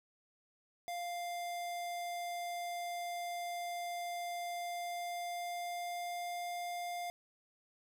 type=tone with pitch glide; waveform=square; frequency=698.5 to 702.5 Hz; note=F5 to F5; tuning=0 to +10 cents; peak=-39 dBFS; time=0.88-7.1 s; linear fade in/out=0 ms; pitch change=+10 cents; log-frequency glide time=4.57-6.46 s; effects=11-bit